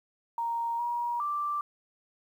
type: tone with pitch steps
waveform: sine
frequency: 932 / 953 / 1175 Hz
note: A#5 / A#5 / D6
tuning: -1 / +38 / +1 cents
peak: -28 dBFS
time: 0.38-1.61 s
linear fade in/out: 2 ms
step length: 410 ms
effects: 10-bit